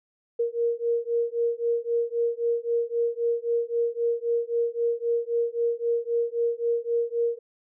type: beating tone pair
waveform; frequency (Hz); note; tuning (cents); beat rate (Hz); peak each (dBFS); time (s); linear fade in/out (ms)
sine; 467 / 470.8; A#4 / A#4; +3 / +17; 3.8; -26 / -26; 0.39-7.39; 10
effects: none